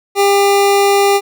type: tone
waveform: 25% pulse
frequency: 400 Hz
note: G4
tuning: 35 cents sharp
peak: -5 dBFS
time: 0.15-1.21 s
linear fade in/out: 50 ms
effects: none